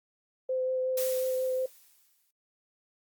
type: tone with vibrato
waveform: sine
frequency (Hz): 515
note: C5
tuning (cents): -28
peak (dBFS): -27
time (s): 0.49-1.66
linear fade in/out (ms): 5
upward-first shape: sine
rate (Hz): 5.5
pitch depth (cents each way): 10
type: noise with exponential decay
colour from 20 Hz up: blue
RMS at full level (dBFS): -33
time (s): 0.97-2.31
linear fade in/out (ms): 5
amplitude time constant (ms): 290
effects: noise-tail reverb RT60 0.1 s tail -18 dB re dry + Opus 48 kbps